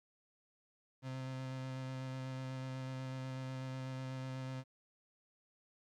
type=tone with vibrato; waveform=35% pulse; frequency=130.81 Hz; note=C3; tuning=in tune; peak=-39 dBFS; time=1.02-4.64 s; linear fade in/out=50 ms; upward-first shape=square; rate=8.1 Hz; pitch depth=10 cents each way; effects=low-pass 6000 Hz 12 dB/octave + 12-bit